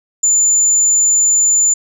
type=tone; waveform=sine; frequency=7060 Hz; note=A8; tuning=5 cents sharp; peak=-6 dBFS; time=0.23-1.74 s; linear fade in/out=10 ms; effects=tanh soft clip ceiling -8 dBFS